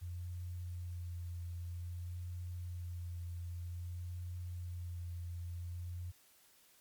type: tone with vibrato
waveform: sine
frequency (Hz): 87.4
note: F2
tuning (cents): +2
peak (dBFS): -40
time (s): 0.01-6.12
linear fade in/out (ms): 20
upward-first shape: sine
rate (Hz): 0.52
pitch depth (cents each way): 21
effects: white hiss -66 dBFS RMS until 6.8 s + MP3 96 kbps